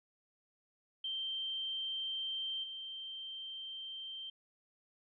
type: tone with level steps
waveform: sine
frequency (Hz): 3137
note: G7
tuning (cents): +1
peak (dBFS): -36 / -42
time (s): 1.04-4.3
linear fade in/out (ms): 5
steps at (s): 2.63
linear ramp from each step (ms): 10
effects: none